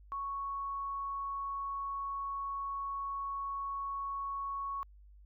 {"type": "tone", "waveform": "sine", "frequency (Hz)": 1109, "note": "C#6", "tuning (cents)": 0, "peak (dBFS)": -35, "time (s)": [0.12, 4.83], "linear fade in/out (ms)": 0, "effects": ["added 50 Hz sine -54 dBFS peak until 5.25 s"]}